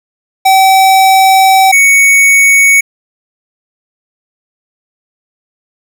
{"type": "tone pair in turn", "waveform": "square", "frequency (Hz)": [767, 2227], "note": ["G5", "C#7"], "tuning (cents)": [-38, 7], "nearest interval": "octave + tritone", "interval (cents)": 1845, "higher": "second", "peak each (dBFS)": -4, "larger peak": "neither", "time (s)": [[0.45, 1.72], [1.72, 2.81]], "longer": "first", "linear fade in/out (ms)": 10, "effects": []}